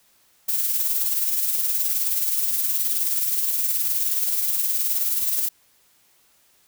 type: noise with tremolo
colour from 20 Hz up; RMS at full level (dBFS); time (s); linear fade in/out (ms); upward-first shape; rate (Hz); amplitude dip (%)
violet; -21; 0.48-5.49; 10; sine; 19; 40
effects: white hiss -60 dBFS RMS until 6.67 s